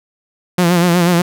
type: tone with vibrato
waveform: sawtooth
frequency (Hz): 174.5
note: F3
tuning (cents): -1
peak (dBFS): -6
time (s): 0.58-1.22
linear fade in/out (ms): 5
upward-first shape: sine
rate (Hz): 8.2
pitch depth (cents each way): 62
effects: none